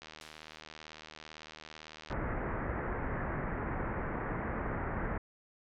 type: click train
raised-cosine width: 0.2 ms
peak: -29 dBFS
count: 165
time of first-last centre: 0.02-2.125 s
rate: 77.9 Hz
type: noise with exponential decay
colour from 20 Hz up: blue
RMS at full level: -42 dBFS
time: 0.21-0.61 s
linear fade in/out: 2 ms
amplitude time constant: 86 ms
type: low-pass noise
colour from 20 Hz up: pink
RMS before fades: -36 dBFS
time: 2.1-5.18 s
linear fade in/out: 5 ms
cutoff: 2000 Hz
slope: 48 dB/octave
effects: low-pass 5000 Hz 12 dB/octave